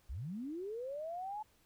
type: linear sweep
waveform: sine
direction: up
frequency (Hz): 46.25 to 870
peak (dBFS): -39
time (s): 0.09-1.43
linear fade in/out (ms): 10
effects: pink hiss -70 dBFS RMS until 1.65 s